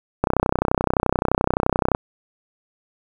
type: click train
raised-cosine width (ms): 1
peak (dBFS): -3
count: 55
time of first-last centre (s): 0.24-1.949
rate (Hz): 31.6
effects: 7-bit